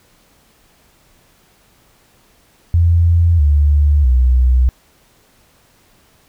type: tone with pitch steps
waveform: sine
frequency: 84.9 / 73.06 / 62.87 Hz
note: F2 / D2 / B1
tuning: -48 / -8 / +32 cents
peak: -8 dBFS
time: 2.74-4.69 s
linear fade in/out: 0 ms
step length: 650 ms
effects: pink hiss -53 dBFS RMS until 6.28 s